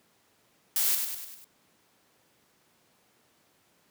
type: noise with echo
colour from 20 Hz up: blue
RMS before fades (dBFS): -26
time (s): 0.76-0.95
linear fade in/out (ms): 2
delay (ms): 99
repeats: 5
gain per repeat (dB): -5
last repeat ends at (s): 1.445
effects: pink hiss -66 dBFS RMS until 3.9 s + high-pass 150 Hz 12 dB/octave